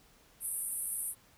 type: band-pass noise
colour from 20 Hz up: white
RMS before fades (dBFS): -37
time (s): 0.4-1.15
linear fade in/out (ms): 50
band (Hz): 8800 to 12000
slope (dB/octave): 96
effects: pink hiss -63 dBFS RMS until 1.37 s